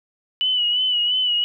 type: tone with vibrato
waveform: sine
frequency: 2960 Hz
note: F#7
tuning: in tune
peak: -17 dBFS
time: 0.41-1.44 s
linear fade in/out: 0 ms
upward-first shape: sine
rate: 2.9 Hz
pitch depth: 48 cents each way
effects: none